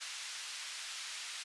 white band-pass noise, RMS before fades -44 dBFS, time 0-1.44 s, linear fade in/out 20 ms, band 1600 to 5600 Hz, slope 12 dB/octave, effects resampled to 24000 Hz

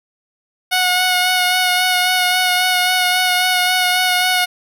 10% pulse tone with vibrato, 730 Hz, F#5, 24 cents flat, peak -5 dBFS, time 0.71-4.46 s, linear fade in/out 20 ms, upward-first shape sine, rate 3.7 Hz, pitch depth 18 cents each way, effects none

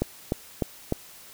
click train, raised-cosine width 2 ms, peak -10 dBFS, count 4, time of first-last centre 0.02-0.924 s, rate 3.32 Hz, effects white hiss -48 dBFS RMS until 1.33 s

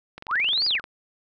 click train, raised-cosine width 0.3 ms, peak -22 dBFS, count 16, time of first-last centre 0.18-0.841 s, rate 22.7 Hz
sine linear two-way sweep, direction up then down, 812 to 4958 to 1095 Hz, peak -20 dBFS, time 0.28-0.81 s, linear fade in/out 50 ms, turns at 0.66 s
effects none

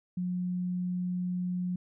sine tone, 180 Hz, F#3, 47 cents flat, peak -29 dBFS, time 0.17-1.76 s, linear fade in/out 5 ms, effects none

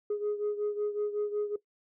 sine beating tone pair, 415.3 / 420.7 Hz, G#4 / G#4, 0 / +22 cents, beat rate 5.4 Hz, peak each -29 / -33 dBFS, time 0.1-1.56 s, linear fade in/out 5 ms, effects noise-tail reverb RT60 0.1 s tail -17 dB re dry + tanh soft clip ceiling -25 dBFS

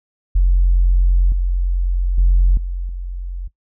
sine tone with level steps, 44.53 Hz, F1, 34 cents sharp, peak -9 / -14 / -8 / -20 / -23 dBFS, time 0.35-3.48 s, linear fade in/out 10 ms, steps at 1.32 / 2.18 / 2.57 / 2.89 s, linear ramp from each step 2 ms, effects noise-tail reverb RT60 0.1 s tail -18 dB re dry + tanh soft clip ceiling -5 dBFS

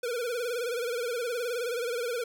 square tone with vibrato, 479 Hz, A#4, 47 cents sharp, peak -30 dBFS, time 0.03-2.24 s, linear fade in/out 5 ms, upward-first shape sine, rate 19 Hz, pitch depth 89 cents each way, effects none

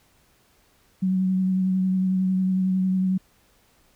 sine tone with vibrato, 187.1 Hz, F#3, 20 cents sharp, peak -19 dBFS, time 1.02-3.18 s, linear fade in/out 10 ms, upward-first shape triangle, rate 11 Hz, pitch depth 22 cents each way, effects pink hiss -61 dBFS RMS until 3.95 s

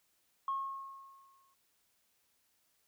sine tone with exponential decay, 1086 Hz, C#6, 36 cents flat, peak -30 dBFS, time 0.48-1.54 s, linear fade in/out 2 ms, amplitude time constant 230 ms, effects tanh soft clip ceiling -27 dBFS + white hiss -75 dBFS RMS until 2.87 s

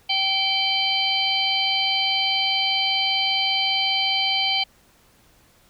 harmonic tone with a mistuned harmonic, 775 Hz, G5, 20 cents flat, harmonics 1 / 3 / 4 / 5 / 6, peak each -28 / -26 / -22 / -28 / -28 dBFS, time 0.09-4.64 s, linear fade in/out 10 ms, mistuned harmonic 5, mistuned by +87 cents, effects pink hiss -57 dBFS RMS until 5.69 s

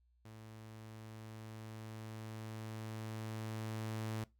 sawtooth tone with level ramp, 110 Hz, A2, in tune, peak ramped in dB -48 to -34 dBFS, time 0.25-4.24 s, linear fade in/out 5 ms, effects noise-tail reverb RT60 0.2 s tail -20 dB re dry + added 60 Hz sine -69 dBFS peak until 4.39 s

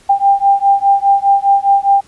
sine beating tone pair, 792 / 796.9 Hz, G5 / G5, +18 / +28 cents, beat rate 4.9 Hz, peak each -11 dBFS, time 0.09-2.01 s, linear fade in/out 10 ms, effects pink hiss -47 dBFS RMS until 2.07 s + resampled to 24000 Hz

